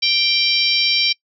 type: harmonic tone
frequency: 784 Hz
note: G5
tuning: in tune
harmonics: 3 / 4 / 5 / 6 / 7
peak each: -21 / -21 / -21 / -21 / -21 dBFS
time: 0.02-1.13 s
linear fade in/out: 10 ms
effects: noise-tail reverb RT60 0.1 s tail -24 dB re dry